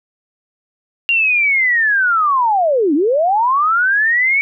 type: linear two-way sweep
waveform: sine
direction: down then up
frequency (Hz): 2794 to 270.8 to 2263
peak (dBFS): -11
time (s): 1.09-4.41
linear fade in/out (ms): 0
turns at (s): 2.94
effects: none